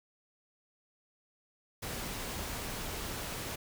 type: noise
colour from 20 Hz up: pink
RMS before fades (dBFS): -39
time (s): 1.82-3.56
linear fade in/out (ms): 10
effects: none